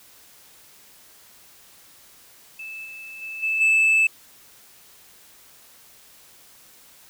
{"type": "tone with level steps", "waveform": "sine", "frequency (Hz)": 2626, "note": "E7", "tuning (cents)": -7, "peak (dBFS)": [-33, -36, -31, -20, -12], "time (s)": [2.59, 4.07], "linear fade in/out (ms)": 5, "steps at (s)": [2.84, 3.21, 3.42, 3.6], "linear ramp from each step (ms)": 20, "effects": ["tanh soft clip ceiling -14 dBFS", "white hiss -51 dBFS RMS until 7.09 s"]}